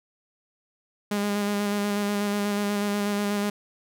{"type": "tone with vibrato", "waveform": "sawtooth", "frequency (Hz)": 204.5, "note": "G#3", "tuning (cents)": -26, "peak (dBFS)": -20, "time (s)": [1.11, 3.5], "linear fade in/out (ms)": 5, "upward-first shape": "square", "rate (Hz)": 8.2, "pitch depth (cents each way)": 16, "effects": []}